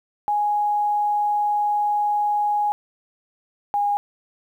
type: tone pair in turn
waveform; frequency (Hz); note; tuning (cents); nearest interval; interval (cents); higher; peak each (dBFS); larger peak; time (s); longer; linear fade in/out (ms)
sine; 830.6 / 818.2; G#5 / G#5; 0 / -26; unison; 26; first; -18; neither; 0.28-2.72 / 3.74-3.97; first; 0
effects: 9-bit